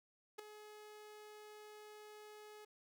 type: tone with ADSR envelope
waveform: sawtooth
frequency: 423.1 Hz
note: G#4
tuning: 32 cents sharp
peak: -38 dBFS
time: 0.38-2.65 s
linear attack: 13 ms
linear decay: 5 ms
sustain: -12 dB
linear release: 6 ms
effects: none